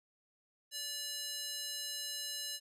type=tone with high-pass filter; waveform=square; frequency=580 Hz; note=D5; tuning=22 cents flat; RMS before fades=-41 dBFS; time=0.71-2.6 s; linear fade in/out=50 ms; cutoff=3800 Hz; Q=1.2; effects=resampled to 32000 Hz